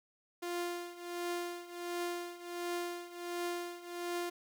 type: tone with tremolo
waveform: sawtooth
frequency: 349.2 Hz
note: F4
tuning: in tune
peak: -30 dBFS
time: 0.42-4.3 s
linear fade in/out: 10 ms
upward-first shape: triangle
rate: 1.4 Hz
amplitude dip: 85%
effects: 10-bit